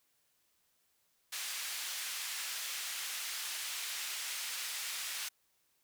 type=band-pass noise; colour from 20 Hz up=pink; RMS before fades=-40 dBFS; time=1.32-5.29 s; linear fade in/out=10 ms; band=2100 to 14000 Hz; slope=12 dB/octave; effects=white hiss -75 dBFS RMS until 5.83 s